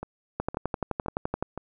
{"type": "two click trains", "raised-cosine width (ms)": 1, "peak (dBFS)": [-20, -13], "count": [4, 13], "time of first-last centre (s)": [[0.03, 1.576], [0.4, 1.426]], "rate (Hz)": [1.94, 11.7], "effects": []}